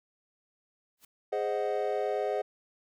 white noise with exponential growth, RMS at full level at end -48 dBFS, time 0.97-1.05 s, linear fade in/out 5 ms, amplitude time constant 16 ms
triangle chord, Ab dominant seventh, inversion none, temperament equal, 415.3 / 523.3 / 622.3 / 740 Hz, Ab4 / C5 / Eb5 / Gb5, 0 / 0 / 0 / 0 cents, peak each -30 / -32 / -32 / -33 dBFS, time 1.32-2.42 s, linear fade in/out 10 ms
effects none

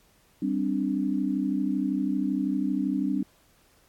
sine chord, G suspended fourth, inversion none, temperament just, 196 / 261.3 / 294 Hz, G3 / C4 / D4, 0 / -2 / +2 cents, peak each -29 / -28 / -28 dBFS, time 0.42-3.23 s, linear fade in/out 5 ms, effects pink hiss -62 dBFS RMS until 3.88 s + AAC 64 kbps

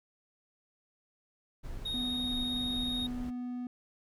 brown noise, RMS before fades -42 dBFS, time 1.63-3.31 s, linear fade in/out 20 ms
triangle tone with vibrato, 3729 Hz, A#7, in tune, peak -32 dBFS, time 1.85-3.07 s, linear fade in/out 10 ms, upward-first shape triangle, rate 20 Hz, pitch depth 20 cents each way
triangle tone, 246.9 Hz, B3, in tune, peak -33 dBFS, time 1.94-3.67 s, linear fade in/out 2 ms
effects none

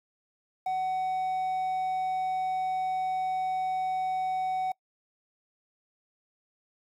triangle tone with quantisation, 750 Hz, F#5, 23 cents sharp, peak -25 dBFS, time 0.66-4.72 s, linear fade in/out 5 ms, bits 9, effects noise-tail reverb RT60 0.1 s tail -24 dB re dry

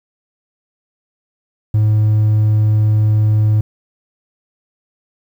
triangle tone, 107.1 Hz, A2, 46 cents flat, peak -7 dBFS, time 1.74-3.61 s, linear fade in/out 5 ms, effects tanh soft clip ceiling -3 dBFS + 8-bit

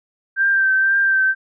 sine tone with vibrato, 1568 Hz, G6, in tune, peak -13 dBFS, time 0.36-1.35 s, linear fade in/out 50 ms, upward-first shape triangle, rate 2 Hz, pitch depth 31 cents each way, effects none

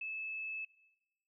sine tone, 2610 Hz, E7, 18 cents flat, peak -38 dBFS, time 0.01-0.65 s, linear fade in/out 5 ms, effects noise-tail reverb RT60 1.0 s tail -20 dB re dry

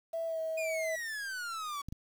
sine tone with pitch glide, 659.3 to 642.8 Hz, E5 to E5, 0 to -44 cents, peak -32 dBFS, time 0.13-0.96 s, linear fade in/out 10 ms, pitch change -44 cents, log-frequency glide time 0.26-0.4 s
45% pulse exponential sweep, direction down, 2489 to 1120 Hz, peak -36 dBFS, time 0.57-1.82 s, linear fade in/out 10 ms
clicks, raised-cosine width 5 ms, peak -28 dBFS, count 2, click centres 1.886 / 1.925 s
effects low-pass 12000 Hz 12 dB/octave + 9-bit

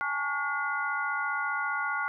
sine tone cluster, 824 / 879 / 1122 / 1433 / 2037 Hz, G#5 / A5 / C#6 / F6 / C7, -14 / -2 / +21 / +44 / -47 cents, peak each -38 / -38 / -34 / -30 / -38 dBFS, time 0.01-2.08 s, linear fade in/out 0 ms, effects none

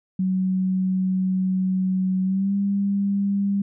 sine tone with pitch glide, 187 to 199.27 Hz, F#3 to G3, +19 to +29 cents, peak -19 dBFS, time 0.19-3.62 s, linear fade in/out 5 ms, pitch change +110 cents, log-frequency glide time 2.23-2.54 s, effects none

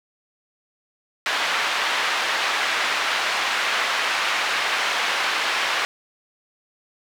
pink band-pass noise, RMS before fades -23 dBFS, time 1.26-5.85 s, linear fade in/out 0 ms, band 1100 to 3300 Hz, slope 12 dB/octave, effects none

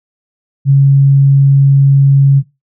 sine tone, 138.2 Hz, C#3, 5 cents flat, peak -3 dBFS, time 0.65-2.43 s, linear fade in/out 50 ms, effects noise-tail reverb RT60 0.2 s tail -18 dB re dry

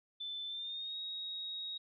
sine tone with pitch glide, 3525 to 3778 Hz, A7 to A#7, +2 to +22 cents, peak -39 dBFS, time 0.2-1.78 s, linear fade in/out 10 ms, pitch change +120 cents, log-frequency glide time 0.47-0.97 s, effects none

